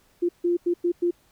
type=tone bursts at uneven times; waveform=sine; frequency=348 Hz; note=F4; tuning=6 cents flat; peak=-19 dBFS; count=5; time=0.22-0.29 / 0.44-0.57 / 0.66-0.74 / 0.84-0.92 / 1.02-1.11 s; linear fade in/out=10 ms; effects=pink hiss -62 dBFS RMS until 1.31 s